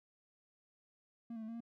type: tone with pitch steps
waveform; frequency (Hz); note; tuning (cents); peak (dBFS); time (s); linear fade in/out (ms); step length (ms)
triangle; 232.3 / 223.2 / 218.8 / 229.4 / 232.7; A#3 / A3 / A3 / A#3 / A#3; -6 / +25 / -9 / -28 / -3; -40; 1.3-1.605; 5; 61
effects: none